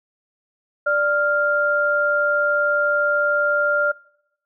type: tone pair together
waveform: sine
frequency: 587.8 / 1396.9 Hz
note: D5 / F6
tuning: +1 / 0 cents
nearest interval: octave + minor third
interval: 1499 cents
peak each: -20 / -18 dBFS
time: 0.86-3.92 s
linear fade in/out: 10 ms
effects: noise-tail reverb RT60 0.8 s tail -24 dB re dry